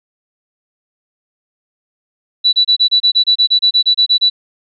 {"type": "tone bursts", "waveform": "sine", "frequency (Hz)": 3951, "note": "B7", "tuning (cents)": 0, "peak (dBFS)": -7, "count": 16, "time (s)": [2.44, 4.3], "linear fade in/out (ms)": 20, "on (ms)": 90, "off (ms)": 28, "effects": []}